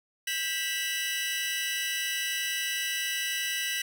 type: tone cluster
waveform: sawtooth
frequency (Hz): 1588 / 1962 / 2654 / 2923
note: G6 / B6 / E7 / F#7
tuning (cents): +22 / -12 / +11 / -22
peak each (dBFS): -34 / -29 / -35 / -30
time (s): 0.27-3.82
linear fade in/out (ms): 5
effects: none